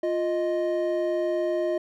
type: tone pair together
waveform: triangle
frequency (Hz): 350.3 / 622.3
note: F4 / D#5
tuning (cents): +5 / 0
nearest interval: minor seventh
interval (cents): 995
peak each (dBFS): -24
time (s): 0.03-1.78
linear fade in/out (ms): 5
effects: none